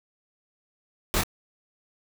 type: noise with echo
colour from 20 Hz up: pink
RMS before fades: -25 dBFS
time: 1.14-1.21 s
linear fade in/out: 0 ms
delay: 25 ms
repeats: 1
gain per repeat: -3 dB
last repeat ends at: 1.235 s
effects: none